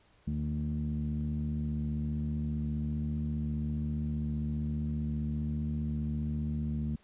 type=tone with low-pass filter; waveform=sawtooth; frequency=75.1 Hz; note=D2; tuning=39 cents sharp; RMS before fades=-33 dBFS; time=0.27-6.96 s; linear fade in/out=5 ms; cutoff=200 Hz; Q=8.7; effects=pink hiss -65 dBFS RMS until 7.03 s + resampled to 8000 Hz